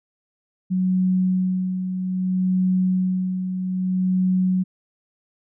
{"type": "tone with tremolo", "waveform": "sine", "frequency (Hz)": 185, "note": "F#3", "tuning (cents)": 0, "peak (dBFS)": -16, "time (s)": [0.7, 4.64], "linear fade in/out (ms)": 20, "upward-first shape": "sine", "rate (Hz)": 0.62, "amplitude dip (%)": 55, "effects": []}